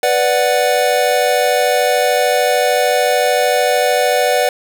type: chord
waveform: square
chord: B minor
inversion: none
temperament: equal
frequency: 493.9 / 587.3 / 740 Hz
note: B4 / D5 / F#5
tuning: 0 / 0 / 0 cents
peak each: -17 dBFS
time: 0.03-4.49 s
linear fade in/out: 2 ms
effects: none